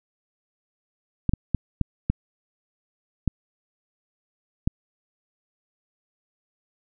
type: clicks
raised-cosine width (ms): 5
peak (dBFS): -8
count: 7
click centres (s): 1.293 / 1.336 / 1.547 / 1.813 / 2.1 / 3.277 / 4.675
effects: none